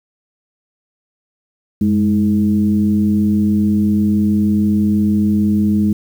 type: tone with frequency modulation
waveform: sine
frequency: 207.7 Hz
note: G#3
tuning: in tune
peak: -11 dBFS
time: 1.81-5.93 s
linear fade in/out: 5 ms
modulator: 112 Hz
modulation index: 0.66
effects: 7-bit